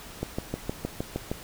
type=click train; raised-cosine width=2 ms; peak=-15 dBFS; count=8; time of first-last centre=0.23-1.315 s; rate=6.45 Hz; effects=pink hiss -44 dBFS RMS until 1.43 s